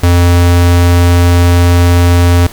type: tone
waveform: square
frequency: 87.31 Hz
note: F2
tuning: in tune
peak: -5 dBFS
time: 0.03-2.47 s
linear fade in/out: 5 ms
effects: pink hiss -31 dBFS RMS until 2.52 s